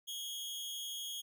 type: tone with amplitude modulation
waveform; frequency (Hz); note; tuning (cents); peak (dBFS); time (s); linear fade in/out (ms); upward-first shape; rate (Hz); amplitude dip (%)
sawtooth; 3274; G#7; -25; -34; 0.07-1.22; 20; sine; 268; 60
effects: none